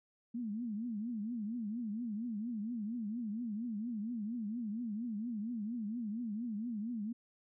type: tone with vibrato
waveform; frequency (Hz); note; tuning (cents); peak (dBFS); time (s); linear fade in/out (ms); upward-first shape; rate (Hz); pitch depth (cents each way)
sine; 223.6; A3; +28; -36; 0.34-7.13; 10; triangle; 4.3; 200
effects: none